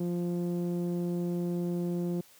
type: tone with low-pass filter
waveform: sawtooth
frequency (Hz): 174.61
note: F3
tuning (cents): 0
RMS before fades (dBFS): -31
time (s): 0-2.21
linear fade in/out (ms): 5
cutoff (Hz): 370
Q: 1.3
effects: white hiss -58 dBFS RMS until 2.39 s + high-pass 100 Hz 12 dB/octave